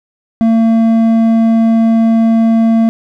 sine tone with hard clipping, 226.3 Hz, A3, 49 cents sharp, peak -8 dBFS, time 0.41-2.89 s, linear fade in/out 0 ms, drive 6 dB, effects none

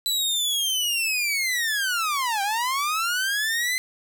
sawtooth linear two-way sweep, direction down then up, 3993 to 777 to 2057 Hz, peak -19 dBFS, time 0.06-3.78 s, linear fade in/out 0 ms, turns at 2.42 s, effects none

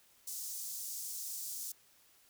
pink high-pass noise, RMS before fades -42 dBFS, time 0.27-1.72 s, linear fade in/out 5 ms, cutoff 5800 Hz, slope 24 dB/octave, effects white hiss -66 dBFS RMS until 2.29 s

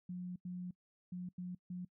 sine tone bursts at uneven times, 179.7 Hz, F3, 50 cents sharp, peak -40 dBFS, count 5, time 0.09-0.36 / 0.45-0.71 / 1.12-1.29 / 1.38-1.55 / 1.7-1.85 s, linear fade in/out 5 ms, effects noise-tail reverb RT60 0.1 s tail -23 dB re dry

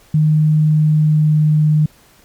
sine tone with pitch glide, 153.9 to 152.75 Hz, D#3 to D#3, -19 to -32 cents, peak -9 dBFS, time 0.14-1.86 s, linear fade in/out 5 ms, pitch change -13 cents, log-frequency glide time 0.59-1.54 s, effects pink hiss -49 dBFS RMS until 2.24 s + MP3 96 kbps

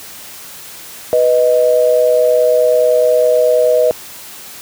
sine tone pair together, 493.9 / 623.4 Hz, B4 / D#5, 0 / +3 cents, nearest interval major third, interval 403 cents, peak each -11 dBFS, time 1.13-3.91 s, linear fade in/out 0 ms, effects white hiss -33 dBFS RMS until 4.61 s + high-pass 60 Hz 12 dB/octave

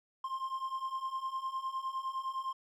triangle beating tone pair, 1050 / 1059.8 Hz, C6 / C6, +6 / +22 cents, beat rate 9.8 Hz, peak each -38 / -35 dBFS, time 0.24-2.53 s, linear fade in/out 5 ms, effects none

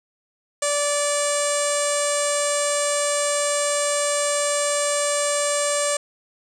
sawtooth tone with low-pass filter, 581 Hz, D5, 19 cents flat, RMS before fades -22 dBFS, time 0.62-5.97 s, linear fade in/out 5 ms, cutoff 8000 Hz, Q 8.2, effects none

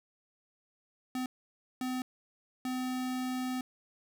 square tone bursts at uneven times, 254.9 Hz, C4, 45 cents flat, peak -33 dBFS, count 3, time 1.15-1.26 / 1.81-2.02 / 2.65-3.61 s, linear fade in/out 2 ms, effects none

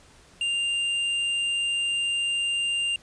sine tone with tanh clipping, 2794 Hz, F7, in tune, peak -25 dBFS, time 0.41-2.96 s, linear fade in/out 2 ms, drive 9 dB, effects pink hiss -54 dBFS RMS until 3.02 s + resampled to 22050 Hz

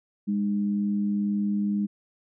sine tone pair together, 204.1 / 306.1 Hz, G#3 / D#4, -30 / -28 cents, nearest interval perfect fifth, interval 702 cents, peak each -23 / -34 dBFS, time 0.27-1.87 s, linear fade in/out 20 ms, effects none

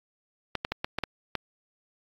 clicks, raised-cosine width 0.3 ms, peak -12 dBFS, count 7, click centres 0.553 / 0.649 / 0.72 / 0.845 / 0.986 / 1.037 / 1.353 s, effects AAC 32 kbps

